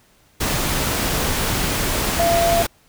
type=tone in noise; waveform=sine; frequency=680 Hz; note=F5; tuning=46 cents flat; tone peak=-15 dBFS; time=2.19-2.63 s; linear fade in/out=10 ms; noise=pink; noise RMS=-21 dBFS; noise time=0.4-2.67 s; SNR=+3 dB; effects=pink hiss -56 dBFS RMS until 2.88 s